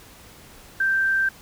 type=tone; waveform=sine; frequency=1568 Hz; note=G6; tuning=in tune; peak=-18 dBFS; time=0.8-1.29 s; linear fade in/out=5 ms; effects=pink hiss -47 dBFS RMS until 1.41 s